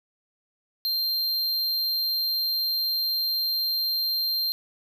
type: tone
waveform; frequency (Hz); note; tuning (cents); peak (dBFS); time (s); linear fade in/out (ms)
square; 4172; C8; -6; -24; 0.85-4.52; 0
effects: none